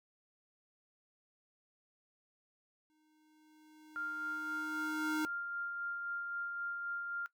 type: tone with exponential growth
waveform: square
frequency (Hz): 308.8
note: D#4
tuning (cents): -13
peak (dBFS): -33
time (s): 2.9-5.25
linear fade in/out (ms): 0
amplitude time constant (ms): 510
type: tone with tremolo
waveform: sine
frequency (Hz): 1396.9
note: F6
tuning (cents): 0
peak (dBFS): -36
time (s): 3.96-7.26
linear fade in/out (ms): 0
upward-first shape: sine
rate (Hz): 3.8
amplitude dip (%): 30
effects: noise-tail reverb RT60 0.1 s tail -18 dB re dry